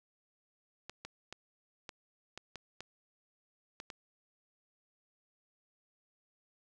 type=clicks; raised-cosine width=0.2 ms; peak=-26 dBFS; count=9; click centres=0.896 / 1.05 / 1.326 / 1.892 / 2.376 / 2.557 / 2.806 / 3.801 / 3.902 s; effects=none